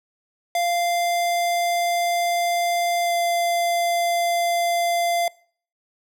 square tone with pitch glide, 694 to 690 Hz, F5 to F5, -11 to -21 cents, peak -20 dBFS, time 0.55-5.28 s, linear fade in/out 2 ms, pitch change -10 cents, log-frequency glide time 3.03-3.12 s, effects noise-tail reverb RT60 0.5 s tail -23 dB re dry

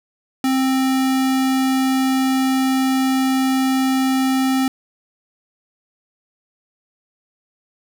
square tone, 263.4 Hz, C4, 12 cents sharp, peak -16 dBFS, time 0.44-4.68 s, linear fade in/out 2 ms, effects none

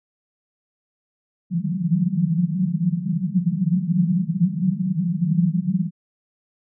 pink band-pass noise, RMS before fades -21 dBFS, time 1.5-5.91 s, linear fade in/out 50 ms, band 160 to 190 Hz, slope 96 dB/octave, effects none

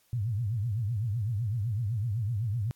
sine tone with vibrato, 110 Hz, A2, in tune, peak -27 dBFS, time 0.13-2.71 s, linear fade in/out 0 ms, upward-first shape triangle, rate 7.9 Hz, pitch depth 260 cents each way, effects white hiss -67 dBFS RMS until 2.75 s + AAC 64 kbps

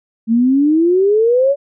sine exponential sweep, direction up, 220.9 to 576 Hz, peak -9 dBFS, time 0.27-1.56 s, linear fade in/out 50 ms, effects none

